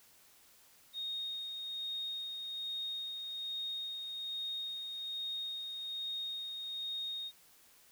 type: tone with tremolo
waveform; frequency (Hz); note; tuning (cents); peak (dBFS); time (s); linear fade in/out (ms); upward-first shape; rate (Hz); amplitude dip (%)
sine; 3716; A#7; -6; -36; 0.93-7.32; 50; sine; 1.2; 35
effects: white hiss -63 dBFS RMS until 7.91 s